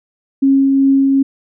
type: tone with tremolo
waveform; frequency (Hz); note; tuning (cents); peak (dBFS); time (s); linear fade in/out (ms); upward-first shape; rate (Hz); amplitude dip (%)
sine; 272.2; C#4; -31; -7; 0.42-1.23; 10; triangle; 2.6; 25
effects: none